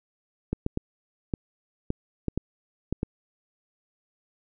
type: clicks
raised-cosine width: 3 ms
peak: -13 dBFS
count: 9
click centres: 0.53 / 0.664 / 0.774 / 1.338 / 1.904 / 2.283 / 2.376 / 2.926 / 3.031 s
effects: none